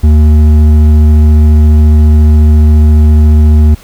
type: tone with hard clipping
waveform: triangle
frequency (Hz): 76.2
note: D#2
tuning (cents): -36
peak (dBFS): -3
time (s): 0.03-3.75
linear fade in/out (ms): 10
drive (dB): 11
effects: added 40 Hz sine -38 dBFS peak until 3.83 s + pink hiss -37 dBFS RMS until 3.83 s